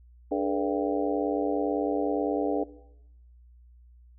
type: harmonic tone with a mistuned harmonic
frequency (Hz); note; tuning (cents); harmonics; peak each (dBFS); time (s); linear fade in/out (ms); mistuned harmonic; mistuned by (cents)
98; G2; 0; 3 / 4 / 5 / 6 / 7 / 8; -28 / -30 / -32 / -34 / -35 / -36; 0.31-2.64; 10; 4; +120
effects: noise-tail reverb RT60 0.8 s tail -17 dB re dry + added 60 Hz sine -51 dBFS peak until 4.18 s